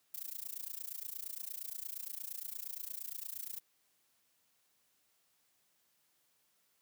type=noise with amplitude modulation; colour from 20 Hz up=violet; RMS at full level=-40 dBFS; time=0.14-3.6 s; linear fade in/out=5 ms; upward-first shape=sine; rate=28.6 Hz; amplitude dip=95%; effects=white hiss -75 dBFS RMS until 6.81 s + high-pass 80 Hz 12 dB/octave